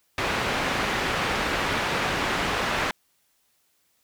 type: low-pass noise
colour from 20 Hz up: white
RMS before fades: -26 dBFS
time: 0.18-2.91 s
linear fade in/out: 2 ms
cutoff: 2100 Hz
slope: 12 dB/octave
effects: white hiss -68 dBFS RMS until 4.03 s